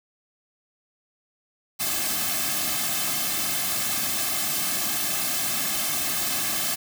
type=noise with comb filter; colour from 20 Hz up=white; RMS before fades=-26 dBFS; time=1.79-6.76 s; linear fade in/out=20 ms; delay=2.1 ms; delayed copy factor=-1; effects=none